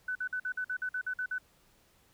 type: tone bursts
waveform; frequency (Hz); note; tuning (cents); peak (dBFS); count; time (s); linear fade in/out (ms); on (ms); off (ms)
sine; 1500; F#6; +23; -31; 11; 0.08-1.383; 5; 73; 50
effects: pink hiss -66 dBFS RMS until 2.13 s